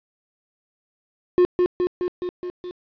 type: tone with echo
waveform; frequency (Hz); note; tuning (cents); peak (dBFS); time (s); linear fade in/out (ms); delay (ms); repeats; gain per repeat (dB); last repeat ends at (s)
triangle; 358.7; F4; +46; -10; 1.38-1.45; 0; 210; 6; -3; 2.71
effects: resampled to 11025 Hz + 8-bit